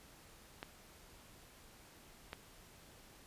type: clicks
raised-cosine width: 0.3 ms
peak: -27 dBFS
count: 2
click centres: 0.629 / 2.331 s
effects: pink hiss -60 dBFS RMS until 3.26 s + resampled to 32000 Hz